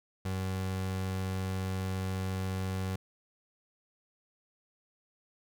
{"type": "tone", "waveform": "30% pulse", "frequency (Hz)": 94.4, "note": "F#2", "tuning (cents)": 35, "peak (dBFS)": -29, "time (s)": [0.25, 2.96], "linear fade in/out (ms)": 5, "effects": []}